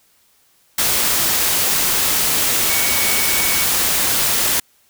sine tone in noise, 2241 Hz, C#7, 18 cents sharp, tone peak -24 dBFS, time 2.69-3.64 s, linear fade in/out 5 ms, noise white, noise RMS -17 dBFS, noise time 0.78-4.6 s, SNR -10 dB, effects white hiss -57 dBFS RMS until 4.89 s

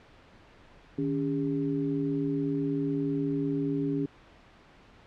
sine tone cluster, 154 / 281.4 / 404.8 Hz, D#3 / C#4 / G#4, -17 / +26 / -44 cents, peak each -33 / -28 / -34 dBFS, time 0.98-4.06 s, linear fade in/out 5 ms, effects pink hiss -55 dBFS RMS until 5.06 s + low-pass 3000 Hz 12 dB/octave

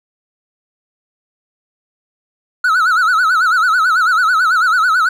triangle tone with vibrato, 1382 Hz, F6, 19 cents flat, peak -8 dBFS, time 2.64-5.09 s, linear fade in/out 5 ms, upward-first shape sine, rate 9.1 Hz, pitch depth 150 cents each way, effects none

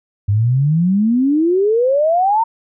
sine exponential sweep, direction up, 98 to 932.3 Hz, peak -11 dBFS, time 0.28-2.44 s, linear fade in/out 10 ms, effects none

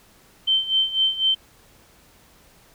sine tone with tremolo, 3105 Hz, G7, 17 cents flat, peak -15 dBFS, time 0.47-1.35 s, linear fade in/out 10 ms, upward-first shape sine, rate 4 Hz, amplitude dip 80%, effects pink hiss -54 dBFS RMS until 2.74 s

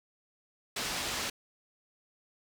white low-pass noise, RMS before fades -35 dBFS, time 0.76-1.3 s, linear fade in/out 5 ms, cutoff 5500 Hz, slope 12 dB/octave, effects none

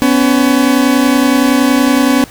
40% pulse tone pair together, 250.4 / 281.1 Hz, B3 / C#4, +24 / +24 cents, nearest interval major second, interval 200 cents, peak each -10 dBFS, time 0.02-2.24 s, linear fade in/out 0 ms, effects pink hiss -36 dBFS RMS until 2.3 s

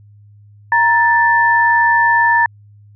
sine tone pair together, 937 / 1764.5 Hz, A#5 / A6, +9 / +4 cents, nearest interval major seventh, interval 1095 cents, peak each -12 dBFS, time 0.72-2.46 s, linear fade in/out 2 ms, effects added 103 Hz sine -41 dBFS peak until 2.95 s

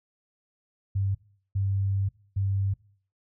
sine tone bursts at uneven times, 98 Hz, G2, in tune, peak -23 dBFS, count 3, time 0.95-1.15 / 1.55-2.09 / 2.36-2.74 s, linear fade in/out 10 ms, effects noise-tail reverb RT60 0.5 s tail -21 dB re dry

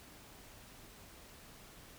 silence, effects pink hiss -56 dBFS RMS until 1.98 s

